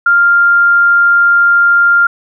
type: tone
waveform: sine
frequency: 1396.9 Hz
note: F6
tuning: in tune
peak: -5 dBFS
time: 0.06-2.07 s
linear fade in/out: 5 ms
effects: none